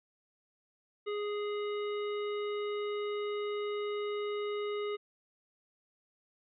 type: harmonic tone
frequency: 414.7 Hz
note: G#4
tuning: 3 cents flat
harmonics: 1 / 3 / 5 / 7 / 9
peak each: -33 / -43 / -47 / -50 / -52 dBFS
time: 1.06-4.97 s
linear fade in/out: 20 ms
effects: none